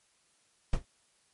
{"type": "noise with exponential decay", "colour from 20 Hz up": "brown", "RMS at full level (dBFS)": -21, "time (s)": [0.73, 0.85], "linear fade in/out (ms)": 5, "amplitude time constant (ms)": 24, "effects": ["white hiss -69 dBFS RMS until 1.33 s", "MP3 48 kbps"]}